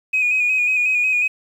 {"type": "tone with vibrato", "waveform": "sine", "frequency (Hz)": 2489, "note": "D#7", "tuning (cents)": 0, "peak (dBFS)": -14, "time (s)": [0.13, 1.28], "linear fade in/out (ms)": 10, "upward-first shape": "square", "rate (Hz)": 5.5, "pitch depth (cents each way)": 30, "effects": ["tanh soft clip ceiling -11 dBFS", "8-bit"]}